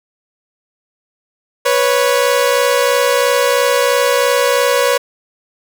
sawtooth tone pair together, 491.4 / 554.4 Hz, B4 / C#5, -9 / 0 cents, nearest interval major second, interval 209 cents, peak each -10 dBFS, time 1.65-4.98 s, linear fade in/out 10 ms, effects none

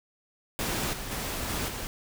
pink noise with level steps, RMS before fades -30 / -37 / -33 / -31 / -36 dBFS, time 0.59-1.87 s, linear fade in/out 0 ms, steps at 0.93 / 1.11 / 1.49 / 1.68 s, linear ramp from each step 5 ms, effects none

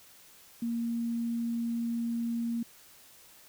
sine tone, 233.1 Hz, A#3, in tune, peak -29 dBFS, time 0.62-2.63 s, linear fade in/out 5 ms, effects white hiss -56 dBFS RMS until 3.48 s

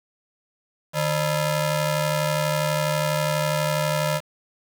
sawtooth ring-modulated tone, 377.8 Hz, F#4, 36 cents sharp, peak -14 dBFS, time 0.93-4.21 s, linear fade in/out 50 ms, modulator 225 Hz, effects 7-bit

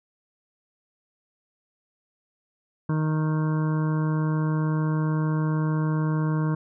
harmonic tone, 155.56 Hz, D#3, in tune, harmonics 1 / 2 / 3 / 4 / 6 / 7 / 8 / 9 / 10, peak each -22 / -30 / -37 / -42 / -39 / -38 / -51 / -43 / -44 dBFS, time 2.89-6.55 s, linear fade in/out 5 ms, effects none

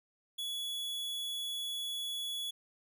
45% pulse tone, 3390 Hz, G#7, 35 cents sharp, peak -36 dBFS, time 0.38-2.51 s, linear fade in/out 10 ms, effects none

